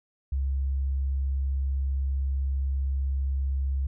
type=tone; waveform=sine; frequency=67.7 Hz; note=C#2; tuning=40 cents flat; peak=-24 dBFS; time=0.32-3.87 s; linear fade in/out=5 ms; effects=none